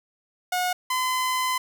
sawtooth tone pair in turn, 725 / 1020.9 Hz, F#5 / C6, -35 / -43 cents, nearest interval tritone, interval 592 cents, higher second, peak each -19 dBFS, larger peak neither, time 0.52-0.73 / 0.9-1.58 s, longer second, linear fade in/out 5 ms, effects none

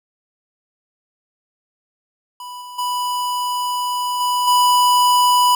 square tone with level steps, 987.8 Hz, B5, in tune, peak -31 / -33 / -20 / -17 / -12 dBFS, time 2.4-5.55 s, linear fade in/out 2 ms, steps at 2.61 / 2.78 / 4.2 / 4.47 s, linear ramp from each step 10 ms, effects none

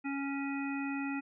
harmonic tone, 277.4 Hz, C#4, 1 cent sharp, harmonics 1 / 3 / 5 / 7 / 9, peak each -34 / -44 / -45 / -46 / -43 dBFS, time 0.04-1.21 s, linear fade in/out 20 ms, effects none

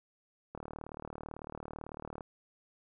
click train, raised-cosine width 1 ms, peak -28 dBFS, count 64, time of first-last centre 0.55-2.208 s, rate 38 Hz, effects none

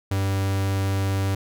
45% pulse tone, 97.4 Hz, G2, 11 cents flat, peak -21 dBFS, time 0.11-1.35 s, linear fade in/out 5 ms, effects none

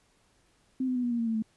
sine tone with pitch steps, 260 / 253.8 / 247.7 / 241.7 / 236 / 230.3 / 224.8 / 219.4 Hz, C4 / B3 / B3 / B3 / A#3 / A#3 / A3 / A3, -11 / +47 / +5 / -37 / +22 / -21 / +37 / -5 cents, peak -26 dBFS, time 0.8-1.424 s, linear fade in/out 5 ms, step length 78 ms, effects pink hiss -67 dBFS RMS until 1.56 s + resampled to 24000 Hz

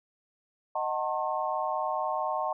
sine chord, D# diminished seventh, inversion none, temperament just, 622.3 / 746.7 / 896 / 1075.3 Hz, D#5 / F#5 / A5 / C6, 0 / +16 / +31 / +47 cents, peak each -33 dBFS, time 0.75-2.53 s, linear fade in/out 5 ms, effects none

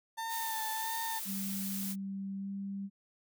35% pulse tone with vibrato, 895 Hz, A5, 29 cents sharp, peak -34 dBFS, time 0.17-1.2 s, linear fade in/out 20 ms, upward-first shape sine, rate 1.5 Hz, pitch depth 30 cents each way
blue noise, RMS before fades -40 dBFS, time 0.28-1.96 s, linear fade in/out 50 ms
sine tone with pitch glide, 195.3 to 197.34 Hz, G3 to G3, -6 to +12 cents, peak -36 dBFS, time 1.25-2.9 s, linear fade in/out 50 ms, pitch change +18 cents, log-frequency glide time 2.38-2.49 s
effects none

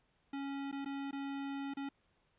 square tone with dropouts, 277.2 Hz, C#4, in tune, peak -39 dBFS, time 0.33-1.89 s, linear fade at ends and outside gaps 5 ms, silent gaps 0.715-0.725 / 0.848-0.858 / 1.111-1.128 / 1.738-1.769 s, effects pink hiss -75 dBFS RMS until 2.38 s + resampled to 8000 Hz

